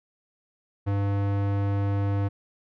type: tone with low-pass filter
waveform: square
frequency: 100 Hz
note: G2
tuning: 35 cents sharp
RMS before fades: -25 dBFS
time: 0.86-2.29 s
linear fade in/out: 20 ms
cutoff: 1600 Hz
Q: 0.51
effects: none